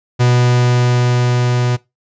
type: tone with level ramp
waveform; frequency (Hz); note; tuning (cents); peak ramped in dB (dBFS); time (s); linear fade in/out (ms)
45% pulse; 123; B2; -7; -9 to -13; 0.19-1.77; 20
effects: noise-tail reverb RT60 0.2 s tail -20 dB re dry + resampled to 16000 Hz